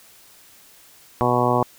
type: harmonic tone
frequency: 122.8 Hz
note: B2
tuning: 9 cents flat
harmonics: 1 / 2 / 3 / 4 / 5 / 6 / 7 / 8 / 9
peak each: -25 / -25 / -25 / -25 / -25 / -25 / -25 / -25 / -25 dBFS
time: 1.21-1.63 s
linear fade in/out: 0 ms
effects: white hiss -50 dBFS RMS until 1.78 s